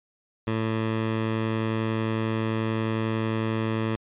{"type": "tone", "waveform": "15% pulse", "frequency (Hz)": 111.2, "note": "A2", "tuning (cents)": 19, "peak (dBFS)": -18, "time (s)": [0.47, 3.96], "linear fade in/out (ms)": 5, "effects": ["resampled to 8000 Hz"]}